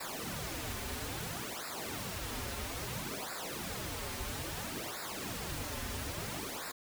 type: noise with flanger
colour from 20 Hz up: pink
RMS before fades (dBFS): -40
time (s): 0-6.72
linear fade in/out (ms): 10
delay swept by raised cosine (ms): 0.32 to 6.32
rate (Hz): 0.6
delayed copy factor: -0.95
effects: none